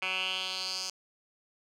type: tone with band-pass filter sweep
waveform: 10% pulse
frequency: 187.2 Hz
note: F#3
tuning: 20 cents sharp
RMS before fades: -34 dBFS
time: 0.02-0.9 s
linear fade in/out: 2 ms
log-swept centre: 2300 to 5600 Hz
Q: 3.9
effects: none